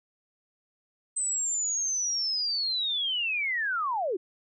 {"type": "linear sweep", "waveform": "sine", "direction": "down", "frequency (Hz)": [8170, 331.3], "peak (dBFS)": -26, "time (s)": [1.16, 4.17], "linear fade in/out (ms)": 10, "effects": []}